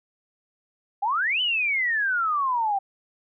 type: exponential two-way sweep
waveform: sine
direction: up then down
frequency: 768 to 3055 to 768 Hz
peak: -21 dBFS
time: 1.02-2.79 s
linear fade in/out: 10 ms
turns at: 1.41 s
effects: none